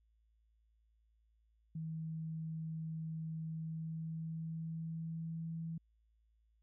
sine tone with pitch glide, 160 to 163.65 Hz, D#3 to E3, +49 to -12 cents, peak -39 dBFS, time 1.75-5.78 s, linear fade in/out 5 ms, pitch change +39 cents, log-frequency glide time 3.44-5.52 s, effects added 55 Hz sine -70 dBFS peak until 6.62 s

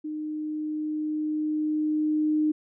sine tone with level ramp, 306.1 Hz, D#4, 28 cents flat, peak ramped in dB -30 to -20 dBFS, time 0.04-2.52 s, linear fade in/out 10 ms, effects none

